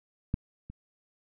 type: clicks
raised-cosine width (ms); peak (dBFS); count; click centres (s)
5; -15 / -30; 2; 0.341 / 0.7
effects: none